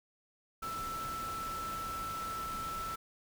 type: tone in noise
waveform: sine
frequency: 1325 Hz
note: E6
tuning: 9 cents sharp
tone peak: -37 dBFS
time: 0.62-2.96 s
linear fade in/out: 10 ms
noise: pink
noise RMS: -45 dBFS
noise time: 0.62-2.96 s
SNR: +5 dB
effects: none